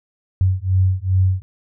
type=beating tone pair; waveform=sine; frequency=92.5 / 95 Hz; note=F#2 / F#2; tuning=0 / +46 cents; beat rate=2.5 Hz; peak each=-17 dBFS; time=0.41-1.42 s; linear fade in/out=0 ms; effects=none